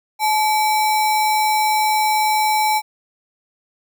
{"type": "tone with sample-and-hold", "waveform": "sine", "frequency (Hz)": 859, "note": "A5", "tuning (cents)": -42, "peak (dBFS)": -14, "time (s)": [0.19, 2.82], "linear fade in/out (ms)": 50, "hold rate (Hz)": 3150, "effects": []}